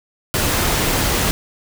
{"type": "noise", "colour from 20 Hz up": "pink", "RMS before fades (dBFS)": -18, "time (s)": [0.34, 1.31], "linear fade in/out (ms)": 0, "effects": []}